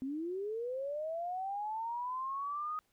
sine linear sweep, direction up, 254.9 to 1254 Hz, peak -35 dBFS, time 0.02-2.79 s, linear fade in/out 0 ms, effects pink hiss -75 dBFS RMS until 2.92 s

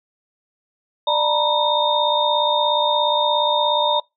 sine tone cluster, 593 / 911 / 968 / 3664 Hz, D5 / A#5 / B5 / A#7, +17 / -40 / -35 / -31 cents, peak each -21 dBFS, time 1.07-4 s, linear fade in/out 5 ms, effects noise-tail reverb RT60 0.2 s tail -24 dB re dry

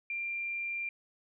sine tone, 2379 Hz, D7, 22 cents sharp, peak -33 dBFS, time 0.1-0.89 s, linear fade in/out 2 ms, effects none

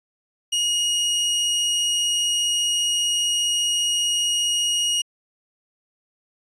sawtooth tone, 2879 Hz, F#7, 48 cents flat, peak -16 dBFS, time 0.52-5.02 s, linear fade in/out 10 ms, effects resampled to 24000 Hz

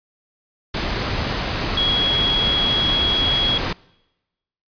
sine tone in noise, 3322 Hz, G#7, in tune, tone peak -17 dBFS, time 1.77-3.58 s, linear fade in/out 5 ms, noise pink, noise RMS -23 dBFS, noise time 0.74-3.73 s, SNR +3 dB, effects noise-tail reverb RT60 1.0 s tail -24 dB re dry + resampled to 11025 Hz

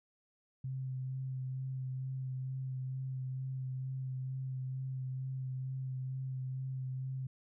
sine tone with vibrato, 130.81 Hz, C3, in tune, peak -36 dBFS, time 0.64-7.27 s, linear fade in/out 5 ms, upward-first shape sine, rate 2.2 Hz, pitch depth 16 cents each way, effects none

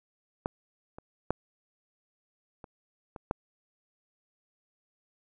clicks, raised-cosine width 1 ms, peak -15 / -29 / -12 / -30 / -27 / -14 dBFS, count 6, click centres 0.459 / 0.985 / 1.306 / 2.642 / 3.162 / 3.311 s, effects none

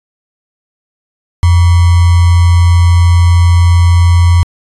sine tone with sample-and-hold, 86.5 Hz, F2, 16 cents flat, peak -3 dBFS, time 1.43-4.43 s, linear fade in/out 0 ms, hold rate 1050 Hz, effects resampled to 24000 Hz

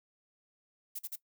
violet noise bursts, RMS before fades -39 dBFS, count 3, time 0.95-1.159 s, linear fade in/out 10 ms, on 41 ms, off 43 ms, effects noise-tail reverb RT60 0.1 s tail -17 dB re dry

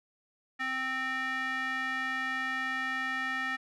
square tone with band-pass filter, 261.6 Hz, C4, in tune, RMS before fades -33 dBFS, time 0.59-3.57 s, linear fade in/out 20 ms, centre 1800 Hz, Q 3.6, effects none

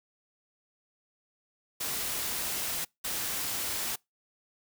white noise bursts at uneven times, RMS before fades -33 dBFS, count 2, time 1.8-2.85 / 3.04-3.96 s, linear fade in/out 10 ms, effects noise-tail reverb RT60 0.2 s tail -26 dB re dry

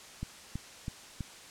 click train, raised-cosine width 5 ms, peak -23 dBFS, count 4, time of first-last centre 0.23-1.207 s, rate 3.07 Hz, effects white hiss -50 dBFS RMS until 1.5 s + low-pass 8000 Hz 12 dB/octave

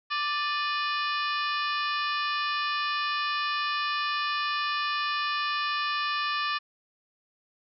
harmonic tone with a mistuned harmonic, 587.3 Hz, D5, in tune, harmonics 2 / 3 / 4 / 5 / 6 / 7 / 8 / 9, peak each -29 / -33 / -35 / -37 / -39 / -40 / -41 / -42 dBFS, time 0.1-6.59 s, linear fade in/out 20 ms, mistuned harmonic 4, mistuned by +82 cents, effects none

